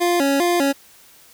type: tone with vibrato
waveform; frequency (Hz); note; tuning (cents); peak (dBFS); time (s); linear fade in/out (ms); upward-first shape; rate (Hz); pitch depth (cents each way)
25% pulse; 311.4; D#4; +2; -12; 0-0.73; 20; square; 2.5; 200
effects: white hiss -49 dBFS RMS until 1.33 s